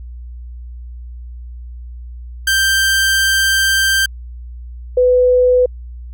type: tone pair in turn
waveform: sawtooth / sine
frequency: 1571 / 499.9 Hz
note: G6 / B4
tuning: +3 / +21 cents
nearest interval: octave + minor sixth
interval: 1982 cents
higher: first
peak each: -8 dBFS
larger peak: neither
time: 2.47-4.06 / 4.97-5.66 s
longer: first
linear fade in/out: 5 ms
effects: added 60 Hz sine -28 dBFS peak until 6.13 s